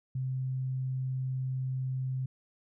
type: tone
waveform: sine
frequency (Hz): 130.3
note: C3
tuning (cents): -7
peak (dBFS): -30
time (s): 0.15-2.26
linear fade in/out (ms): 5
effects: none